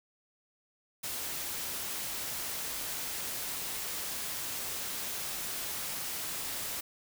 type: noise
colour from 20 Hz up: white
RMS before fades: -37 dBFS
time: 1.03-6.81 s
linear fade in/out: 10 ms
effects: none